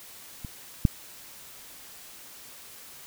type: clicks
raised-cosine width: 5 ms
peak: -24 / -6 dBFS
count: 2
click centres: 0.448 / 0.852 s
effects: white hiss -47 dBFS RMS until 3.06 s